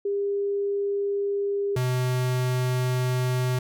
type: tone pair in turn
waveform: sine / square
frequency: 401.9 / 126.59 Hz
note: G4 / B2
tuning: +43 / +43 cents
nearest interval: octave + minor sixth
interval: 2000 cents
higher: first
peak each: -23 dBFS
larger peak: neither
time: 0.05-1.76 / 1.76-3.59 s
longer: second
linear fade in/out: 5 ms
effects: none